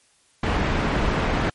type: low-pass noise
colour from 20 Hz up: pink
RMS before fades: -22 dBFS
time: 0.43-1.5 s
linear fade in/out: 5 ms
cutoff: 2200 Hz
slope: 12 dB/octave
effects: white hiss -60 dBFS RMS until 1.54 s + MP3 48 kbps